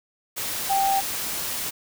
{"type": "tone in noise", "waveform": "sine", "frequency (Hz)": 784, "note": "G5", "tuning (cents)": 0, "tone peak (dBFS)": -19, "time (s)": [0.69, 1.01], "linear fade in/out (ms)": 20, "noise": "white", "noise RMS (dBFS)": -29, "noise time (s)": [0.36, 1.71], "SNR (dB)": 7, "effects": []}